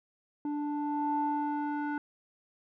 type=tone with low-pass filter sweep; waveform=square; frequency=293.7 Hz; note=D4; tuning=in tune; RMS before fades=-32 dBFS; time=0.45-1.98 s; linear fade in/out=2 ms; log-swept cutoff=630 to 1300 Hz; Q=5; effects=none